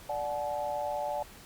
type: chord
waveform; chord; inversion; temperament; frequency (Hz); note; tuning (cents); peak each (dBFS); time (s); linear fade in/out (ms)
sine; D major; none; equal with one note detuned; 587.3 / 740 / 858.4; D5 / F#5 / A5; 0 / 0 / -43; -34 / -36 / -35; 0.09-1.23; 5
effects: pink hiss -51 dBFS RMS until 1.45 s + Opus 48 kbps